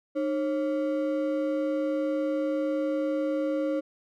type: ring-modulated tone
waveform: triangle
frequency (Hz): 424.1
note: G#4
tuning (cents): +36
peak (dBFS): -20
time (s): 0.15-3.81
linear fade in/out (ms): 20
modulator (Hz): 119
effects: none